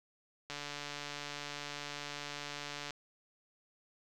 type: click train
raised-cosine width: 0.2 ms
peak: -24 dBFS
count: 350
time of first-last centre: 0.5-2.907 s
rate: 145 Hz
effects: none